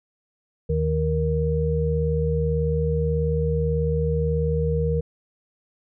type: tone cluster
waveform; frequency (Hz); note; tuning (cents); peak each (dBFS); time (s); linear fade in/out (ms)
sine; 77.9 / 156.2 / 468.7; D#2 / D#3 / A#4; +3 / +7 / +9; -24; 0.69-5.01; 10
effects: none